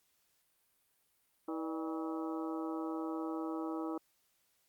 harmonic tone with a mistuned harmonic, 161.1 Hz, E3, 39 cents flat, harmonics 2 / 3 / 4 / 5 / 6 / 7 / 8, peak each -37 / -45 / -48 / -48 / -51 / -50 / -49 dBFS, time 1.48-3.98 s, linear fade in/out 5 ms, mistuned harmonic 4, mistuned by -120 cents, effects white hiss -75 dBFS RMS until 4.68 s + Opus 48 kbps

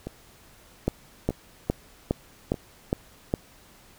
two click trains, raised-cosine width 2 ms, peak -9 / -19 dBFS, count 7 / 3, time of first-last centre 0.88-3.339 / 0.07-2.542 s, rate 2.44 / 0.809 Hz, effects pink hiss -54 dBFS RMS until 3.98 s

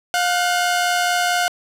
sawtooth tone pair together, 710 / 1504.4 Hz, F5 / F#6, +28 / +28 cents, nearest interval octave + minor second, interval 1300 cents, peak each -14 / -19 dBFS, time 0.14-1.48 s, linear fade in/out 0 ms, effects low-pass 12000 Hz 12 dB/octave

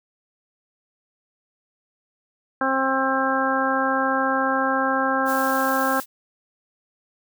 harmonic tone, 265.9 Hz, C4, 28 cents sharp, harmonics 1 / 2 / 3 / 4 / 5 / 6, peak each -26 / -26 / -26 / -26 / -26 / -26 dBFS, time 2.61-6 s, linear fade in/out 2 ms
blue noise, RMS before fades -34 dBFS, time 5.25-6.06 s, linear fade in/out 50 ms
effects none

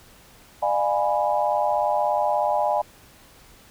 sine chord, D diminished seventh, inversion none, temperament equal with one note detuned, 601.8 / 698.5 / 830.6 / 987.8 Hz, D5 / F5 / Ab5 / Cb6, +42 / 0 / 0 / 0 cents, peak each -24 / -26 / -23 / -28 dBFS, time 0.62-2.82 s, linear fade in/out 10 ms, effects pink hiss -51 dBFS RMS until 3.7 s

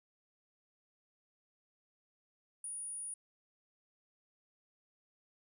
sine tone, 9650 Hz, D9, 46 cents sharp, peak -40 dBFS, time 2.64-3.14 s, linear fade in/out 2 ms, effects none

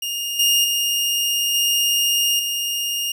sawtooth tone with level steps, 2834 Hz, F7, 25 cents sharp, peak -20 / -11 / -15 / -13 / -18 dBFS, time 0.02-3.12 s, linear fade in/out 5 ms, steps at 0.39 / 0.64 / 1.54 / 2.39 s, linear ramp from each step 5 ms, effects none

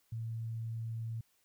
sine tone, 113.6 Hz, A#2, 44 cents flat, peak -36 dBFS, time 0.12-1.21 s, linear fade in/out 5 ms, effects white hiss -73 dBFS RMS until 1.44 s

